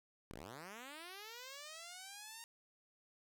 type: linear sweep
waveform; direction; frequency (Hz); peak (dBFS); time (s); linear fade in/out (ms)
5% pulse; up; 33.7 to 932.3; -38; 0.31-2.44; 0
effects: none